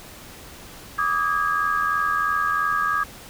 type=tone cluster; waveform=sine; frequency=1164 / 1247 / 1640 Hz; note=D6 / D#6 / G#6; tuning=-16 / +3 / -22 cents; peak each=-24 dBFS; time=0.98-3.04 s; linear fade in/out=10 ms; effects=pink hiss -42 dBFS RMS until 3.29 s